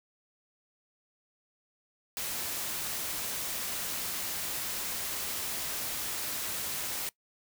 white noise, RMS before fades -35 dBFS, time 2.17-7.09 s, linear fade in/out 0 ms, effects noise-tail reverb RT60 0.1 s tail -22 dB re dry

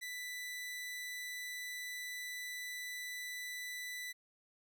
sawtooth tone, 1984 Hz, B6, 7 cents sharp, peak -38 dBFS, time 0.01-4.13 s, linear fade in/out 20 ms, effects none

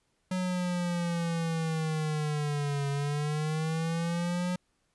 square linear two-way sweep, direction down then up, 185 to 140.1 to 181.2 Hz, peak -29 dBFS, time 0.31-4.56 s, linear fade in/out 5 ms, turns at 2.89 s, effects pink hiss -74 dBFS RMS until 4.94 s + resampled to 24000 Hz

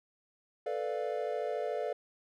triangle chord, B half-diminished seventh, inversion third, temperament equal, 440 / 493.9 / 587.3 / 698.5 Hz, A4 / B4 / D5 / F5, 0 / 0 / 0 / 0 cents, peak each -35 / -36 / -35 / -37 dBFS, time 0.66-1.93 s, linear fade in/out 5 ms, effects none

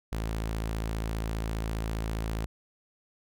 sawtooth tone, 54.9 Hz, A1, 3 cents flat, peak -26 dBFS, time 0.12-2.46 s, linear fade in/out 5 ms, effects none

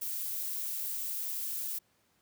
violet noise, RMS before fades -36 dBFS, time 0.01-1.79 s, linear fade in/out 10 ms, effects pink hiss -71 dBFS RMS until 2.21 s + high-pass 100 Hz 12 dB/octave

